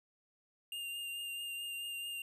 square tone with vibrato, 2802 Hz, F7, 5 cents sharp, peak -40 dBFS, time 0.72-2.22 s, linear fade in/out 2 ms, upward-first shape triangle, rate 4.6 Hz, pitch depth 21 cents each way, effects none

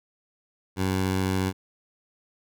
15% pulse tone, 94.4 Hz, F#2, 35 cents sharp, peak -17 dBFS, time 0.76-1.53 s, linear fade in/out 50 ms, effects none

